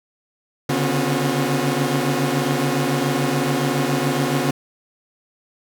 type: tone cluster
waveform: sawtooth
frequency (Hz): 139.4 / 146.5 / 248.2 / 271.3 / 358.7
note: C#3 / D3 / B3 / C#4 / F4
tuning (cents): +10 / -4 / +9 / -37 / +46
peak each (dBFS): -21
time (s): 0.69-4.51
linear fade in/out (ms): 5
effects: none